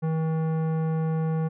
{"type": "tone with tanh clipping", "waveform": "sine", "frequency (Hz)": 160, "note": "D#3", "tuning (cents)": 49, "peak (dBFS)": -25, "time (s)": [0.02, 1.49], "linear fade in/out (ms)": 20, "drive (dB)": 15, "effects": []}